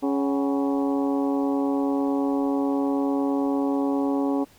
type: harmonic tone with a mistuned harmonic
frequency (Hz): 139.1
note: C#3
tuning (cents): +6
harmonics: 2 / 3 / 4 / 5 / 6 / 7 / 8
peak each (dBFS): -22 / -30 / -32 / -35 / -35 / -39 / -40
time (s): 0.02-4.45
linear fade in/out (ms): 20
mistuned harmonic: 5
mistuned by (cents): +120
effects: pink hiss -55 dBFS RMS until 4.58 s